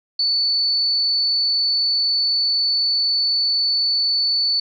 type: tone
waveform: sine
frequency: 4478 Hz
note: C#8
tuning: 17 cents sharp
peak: -16 dBFS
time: 0.19-4.6 s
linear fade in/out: 5 ms
effects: none